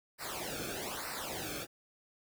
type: noise with flanger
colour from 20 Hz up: pink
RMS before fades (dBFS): -40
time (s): 0.18-1.67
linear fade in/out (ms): 50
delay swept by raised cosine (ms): 0.3 to 1.05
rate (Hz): 1.1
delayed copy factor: -0.85
effects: none